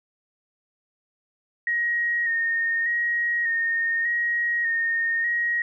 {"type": "tone with vibrato", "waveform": "sine", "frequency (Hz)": 1864.7, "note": "A#6", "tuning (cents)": 0, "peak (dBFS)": -21, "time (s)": [1.67, 5.62], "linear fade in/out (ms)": 2, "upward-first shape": "square", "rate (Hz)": 0.84, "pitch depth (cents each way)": 23, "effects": []}